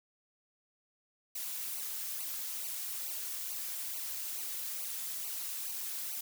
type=noise with flanger; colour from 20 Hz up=blue; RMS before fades=-39 dBFS; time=1.35-6.21 s; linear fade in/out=5 ms; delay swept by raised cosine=0.56 to 5.16 ms; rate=2.3 Hz; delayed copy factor=-0.85; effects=none